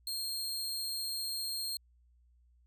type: tone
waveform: sawtooth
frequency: 4225 Hz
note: C8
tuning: 16 cents sharp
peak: -32 dBFS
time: 0.07-1.77 s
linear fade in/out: 2 ms
effects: added 60 Hz sine -63 dBFS peak until 2.66 s